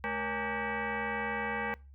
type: tone with frequency modulation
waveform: sine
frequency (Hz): 558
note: C#5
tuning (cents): +11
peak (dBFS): -31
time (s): 0.04-1.74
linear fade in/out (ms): 0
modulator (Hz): 344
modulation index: 5
effects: noise-tail reverb RT60 0.3 s tail -23 dB re dry + added 69 Hz sine -50 dBFS peak until 1.94 s